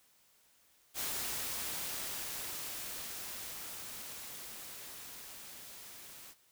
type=noise with level ramp; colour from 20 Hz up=white; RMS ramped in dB=-37 to -52 dBFS; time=0.94-6.35 s; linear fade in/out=50 ms; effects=white hiss -68 dBFS RMS until 6.51 s